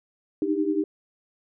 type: tone cluster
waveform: sine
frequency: 302.9 / 313.6 / 395.8 Hz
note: D#4 / D#4 / G4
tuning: -46 / +14 / +17 cents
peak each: -26 / -26 / -27 dBFS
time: 0.42-0.84 s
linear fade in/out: 2 ms
effects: none